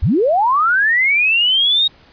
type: linear sweep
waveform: sine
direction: up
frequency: 46.63 to 3785 Hz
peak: -11 dBFS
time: 0.02-1.88 s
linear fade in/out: 10 ms
effects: pink hiss -48 dBFS RMS until 2.12 s + resampled to 11025 Hz